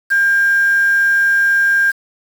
sine tone with quantisation, 1601 Hz, G6, 36 cents sharp, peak -10 dBFS, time 0.1-1.92 s, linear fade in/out 20 ms, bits 5, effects none

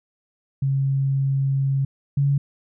sine tone pair in turn, 136.4 / 140.4 Hz, C#3 / C#3, -28 / +22 cents, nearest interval minor second, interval 50 cents, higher second, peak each -18 / -16 dBFS, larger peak second, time 0.62-1.85 / 2.17-2.38 s, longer first, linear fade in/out 5 ms, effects none

